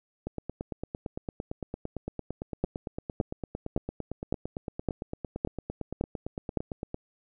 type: two click trains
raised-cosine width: 2 ms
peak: -20 / -13 dBFS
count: 60 / 8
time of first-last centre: 0.27-6.944 / 2.64-6.573 s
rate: 8.84 / 1.78 Hz
effects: none